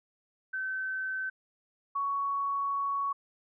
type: tone pair in turn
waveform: sine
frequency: 1534 / 1116.8 Hz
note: G6 / C#6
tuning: -38 / +13 cents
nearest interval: perfect fourth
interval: 549 cents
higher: first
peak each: -31 / -28 dBFS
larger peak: second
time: 0.53-1.3 / 1.95-3.13 s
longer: second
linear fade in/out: 10 ms
effects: none